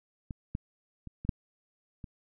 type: clicks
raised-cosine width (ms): 5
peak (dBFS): -25 / -20 / -30 / -27 / -13 / -29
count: 6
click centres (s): 0.308 / 0.551 / 1.073 / 1.25 / 1.292 / 2.042
effects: none